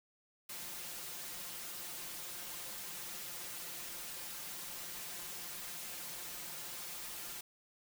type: noise with comb filter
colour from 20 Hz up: white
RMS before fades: -45 dBFS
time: 0.49-7.41 s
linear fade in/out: 5 ms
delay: 5.7 ms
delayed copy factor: +0.85
effects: none